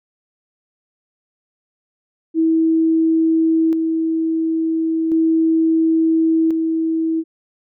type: tone with tremolo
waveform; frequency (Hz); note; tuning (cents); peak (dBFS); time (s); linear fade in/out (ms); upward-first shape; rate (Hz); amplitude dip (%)
sine; 323.8; E4; -31; -12; 2.34-7.24; 50; square; 0.36; 35
effects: none